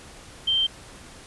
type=tone; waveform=sine; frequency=3136 Hz; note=G7; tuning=in tune; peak=-19 dBFS; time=0.47-0.67 s; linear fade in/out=10 ms; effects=pink hiss -45 dBFS RMS until 1.26 s + resampled to 24000 Hz